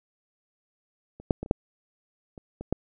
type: clicks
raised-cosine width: 2 ms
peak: -30 / -7 / -19 / -28 / -6 / -29 / -23 / -11 dBFS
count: 8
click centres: 1.2 / 1.308 / 1.43 / 1.461 / 1.511 / 2.378 / 2.61 / 2.726 s
effects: none